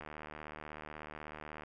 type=click train; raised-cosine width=0.5 ms; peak=-30 dBFS; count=125; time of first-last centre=0.01-1.635 s; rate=76.3 Hz; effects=none